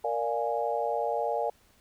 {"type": "chord", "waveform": "sine", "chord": "Bb dominant seventh", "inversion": "none", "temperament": "equal", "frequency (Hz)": [466.2, 587.3, 698.5, 830.6], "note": ["Bb4", "D5", "F5", "Ab5"], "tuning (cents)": [0, 0, 0, 0], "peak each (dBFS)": -32, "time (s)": [0.04, 1.5], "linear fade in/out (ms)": 5, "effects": ["pink hiss -63 dBFS RMS until 1.8 s"]}